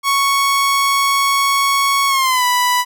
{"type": "tone with pitch glide", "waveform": "sawtooth", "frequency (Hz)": [1109, 988], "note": ["C#6", "B5"], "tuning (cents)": [0, 0], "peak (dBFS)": -9, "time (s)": [0.03, 2.85], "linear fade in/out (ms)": 50, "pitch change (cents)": -200, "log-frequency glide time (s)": [2.08, 2.44], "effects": []}